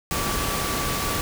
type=tone in noise; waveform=sine; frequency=1152 Hz; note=D6; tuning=34 cents flat; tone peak=-31 dBFS; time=0.11-1.21 s; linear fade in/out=0 ms; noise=pink; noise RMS=-26 dBFS; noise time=0.11-1.21 s; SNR=-8 dB; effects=none